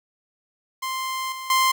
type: tone with level steps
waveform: sawtooth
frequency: 1046.5 Hz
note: C6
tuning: in tune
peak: -22 / -28 / -13 dBFS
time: 0.82-1.72 s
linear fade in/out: 10 ms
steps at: 1.32 / 1.5 s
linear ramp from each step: 2 ms
effects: 9-bit